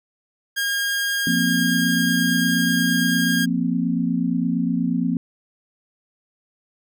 sawtooth tone, 1621 Hz, G#6, 42 cents flat, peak -17 dBFS, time 0.56-3.46 s, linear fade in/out 20 ms
sine chord, F suspended fourth, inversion none, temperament equal, 174.61 / 233.1 / 261.6 Hz, F3 / Bb3 / C4, 0 / 0 / 0 cents, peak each -23 dBFS, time 1.27-5.17 s, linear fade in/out 2 ms
effects none

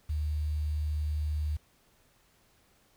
sine tone with quantisation, 75.6 Hz, D#2, 49 cents flat, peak -28 dBFS, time 0.09-1.57 s, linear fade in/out 10 ms, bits 9, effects pink hiss -66 dBFS RMS until 2.96 s

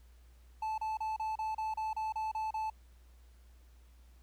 triangle tone bursts, 873 Hz, A5, 14 cents flat, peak -31 dBFS, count 11, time 0.62-2.7 s, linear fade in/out 5 ms, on 160 ms, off 32 ms, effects added 60 Hz sine -56 dBFS peak until 4.22 s + pink hiss -70 dBFS RMS until 4.22 s

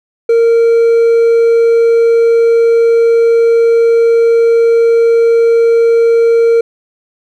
triangle tone with hard clipping, 462 Hz, A#4, 16 cents flat, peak -6 dBFS, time 0.29-6.61 s, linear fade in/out 5 ms, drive 5 dB, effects none

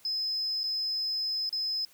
sine tone with dropouts, 5100 Hz, D#8, 42 cents sharp, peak -27 dBFS, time 0.05-1.85 s, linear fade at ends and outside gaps 2 ms, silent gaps 0.634-0.639 / 1.493-1.527 s, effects tanh soft clip ceiling -25 dBFS + white hiss -59 dBFS RMS until 1.93 s

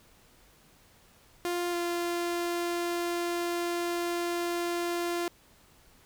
sawtooth tone pair in turn, 350 / 346 Hz, F4 / F4, +4 / -16 cents, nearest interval unison, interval 20 cents, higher first, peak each -25 dBFS, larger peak neither, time 1.45-1.73 / 1.73-5.28 s, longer second, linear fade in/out 0 ms, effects pink hiss -60 dBFS RMS until 6.05 s

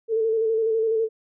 sine tone with vibrato, 446.1 Hz, A4, 24 cents sharp, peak -19 dBFS, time 0.08-1.09 s, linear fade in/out 50 ms, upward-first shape square, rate 12 Hz, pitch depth 29 cents each way, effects none

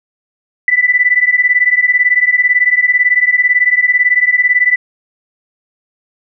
sine beating tone pair, 1975.5 / 1993.5 Hz, B6 / B6, 0 / +16 cents, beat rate 18 Hz, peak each -11 dBFS, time 0.68-4.76 s, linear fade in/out 2 ms, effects none

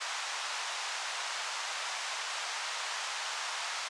pink band-pass noise, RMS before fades -37 dBFS, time 0-3.89 s, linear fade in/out 20 ms, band 790 to 7300 Hz, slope 24 dB/octave, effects resampled to 24000 Hz

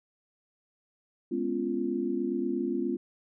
sine chord, C# dominant seventh, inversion second, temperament just, 207.9 / 249.5 / 277.2 / 346.5 Hz, G#3 / B3 / C#4 / E#4, +2 / +18 / 0 / -14 cents, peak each -36 / -32 / -34 / -31 dBFS, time 1.31-2.97 s, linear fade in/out 10 ms, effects none

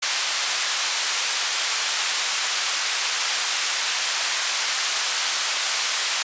white band-pass noise, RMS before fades -24 dBFS, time 0.02-6.23 s, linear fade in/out 10 ms, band 960 to 6700 Hz, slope 12 dB/octave, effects resampled to 16000 Hz

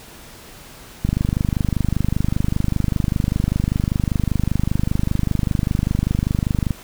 click train, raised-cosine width 5 ms, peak -6 dBFS, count 143, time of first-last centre 1.05-6.707 s, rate 25.1 Hz, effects pink hiss -41 dBFS RMS until 6.83 s

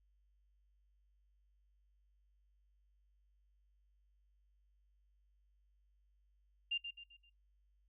sine tone with echo, 2794 Hz, F7, in tune, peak -33 dBFS, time 6.71-6.78 s, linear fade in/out 10 ms, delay 130 ms, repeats 4, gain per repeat -8 dB, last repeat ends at 7.3 s, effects noise-tail reverb RT60 0.1 s tail -19 dB re dry + added 50 Hz sine -70 dBFS peak until 7.88 s

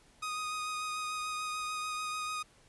sawtooth tone with vibrato, 1244.5 Hz, D#6, in tune, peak -31 dBFS, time 0.22-2.43 s, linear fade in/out 10 ms, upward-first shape sine, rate 6.8 Hz, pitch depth 14 cents each way, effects pink hiss -63 dBFS RMS until 2.68 s + resampled to 24000 Hz

